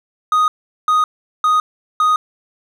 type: tone bursts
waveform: triangle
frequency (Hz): 1244.5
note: D#6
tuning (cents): 0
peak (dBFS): -9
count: 4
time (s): 0.32-2.16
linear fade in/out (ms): 2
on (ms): 160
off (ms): 400
effects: none